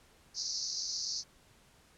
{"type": "band-pass noise", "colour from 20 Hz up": "white", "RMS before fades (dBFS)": -37, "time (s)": [0.34, 1.24], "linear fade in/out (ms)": 50, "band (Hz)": [4300, 6200], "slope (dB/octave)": 96, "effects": ["pink hiss -63 dBFS RMS until 1.97 s", "low-pass 11000 Hz 12 dB/octave"]}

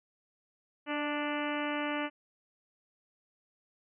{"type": "harmonic tone with a mistuned harmonic", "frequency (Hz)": 293.7, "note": "D4", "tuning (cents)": 0, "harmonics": [1, 2, 3, 4, 5, 6, 7, 8, 9, 10], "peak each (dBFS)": [-35, -38, -40, -41, -42, -43, -43, -44, -45, -45], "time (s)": [0.86, 2.1], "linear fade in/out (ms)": 50, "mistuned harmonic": 2, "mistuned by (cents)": 20, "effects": []}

